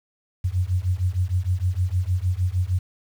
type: beating tone pair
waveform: sine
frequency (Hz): 88 / 94.5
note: F2 / F#2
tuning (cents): +14 / +37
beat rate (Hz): 6.5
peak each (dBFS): -23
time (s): 0.44-2.79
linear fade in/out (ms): 10
effects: 8-bit